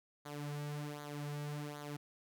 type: tone with flanger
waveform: sawtooth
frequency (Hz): 146.83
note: D3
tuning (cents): 0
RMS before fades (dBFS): -43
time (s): 0.25-1.97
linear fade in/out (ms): 10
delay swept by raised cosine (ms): 0.37 to 3.97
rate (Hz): 1.3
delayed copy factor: -0.7
effects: none